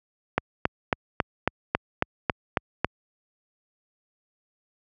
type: click train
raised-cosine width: 0.5 ms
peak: -5 dBFS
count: 10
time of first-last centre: 0.38-2.846 s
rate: 3.65 Hz
effects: high-pass 60 Hz 12 dB/octave